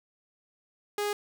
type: tone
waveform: sawtooth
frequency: 412.8 Hz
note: G#4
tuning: 10 cents flat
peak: -24 dBFS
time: 0.98-1.13 s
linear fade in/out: 2 ms
effects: none